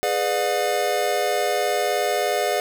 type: chord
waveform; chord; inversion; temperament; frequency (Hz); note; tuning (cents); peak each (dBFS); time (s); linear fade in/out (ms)
square; G# diminished seventh; none; just; 415.3 / 498.4 / 598 / 717.6; G#4 / B4 / D5 / F5; 0 / +16 / +31 / +47; -27 / -28 / -26 / -25; 0.03-2.6; 0
effects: none